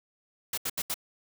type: noise bursts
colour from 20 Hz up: white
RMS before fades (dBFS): -31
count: 4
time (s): 0.53-0.942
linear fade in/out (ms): 5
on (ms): 46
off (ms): 76
effects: none